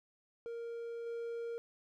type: tone with level steps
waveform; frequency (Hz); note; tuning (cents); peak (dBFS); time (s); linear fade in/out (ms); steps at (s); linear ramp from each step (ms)
triangle; 466.2; A#4; 0; -38 / -36; 0.46-1.58; 0; 1.06; 5
effects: none